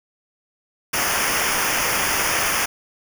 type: noise with comb filter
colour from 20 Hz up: pink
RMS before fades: -21 dBFS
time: 0.93-2.66 s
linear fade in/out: 10 ms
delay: 0.25 ms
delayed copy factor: -0.85
effects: none